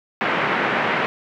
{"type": "band-pass noise", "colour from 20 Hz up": "white", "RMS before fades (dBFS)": -21, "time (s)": [0.21, 1.06], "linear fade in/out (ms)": 0, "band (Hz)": [150, 2200], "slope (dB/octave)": 24, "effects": []}